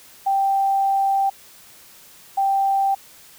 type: tone pair in turn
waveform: sine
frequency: 784 / 784 Hz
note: G5 / G5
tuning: 0 / 0 cents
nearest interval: unison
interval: 0 cents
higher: neither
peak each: -16 dBFS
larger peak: neither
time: 0.26-1.3 / 2.37-2.95 s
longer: first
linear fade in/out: 10 ms
effects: white hiss -47 dBFS RMS until 3.38 s